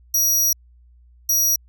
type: tone bursts at uneven times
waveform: sawtooth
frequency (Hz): 5760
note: F#8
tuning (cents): -47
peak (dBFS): -13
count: 2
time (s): 0.14-0.53 / 1.29-1.56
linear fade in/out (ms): 5
effects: added 60 Hz sine -48 dBFS peak until 1.68 s